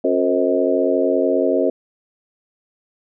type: harmonic tone with a mistuned harmonic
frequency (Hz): 90.5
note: F#2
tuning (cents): -38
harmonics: 3 / 4 / 5 / 6 / 7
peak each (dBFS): -21 / -21 / -21 / -21 / -21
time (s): 0.04-1.7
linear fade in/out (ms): 5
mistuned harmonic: 6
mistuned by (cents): -52
effects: none